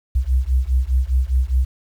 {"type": "beating tone pair", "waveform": "sine", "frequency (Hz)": [61.74, 66.64], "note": ["B1", "C2"], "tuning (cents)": [0, 32], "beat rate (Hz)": 4.9, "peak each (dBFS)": -18, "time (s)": [0.15, 1.65], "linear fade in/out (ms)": 10, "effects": ["8-bit"]}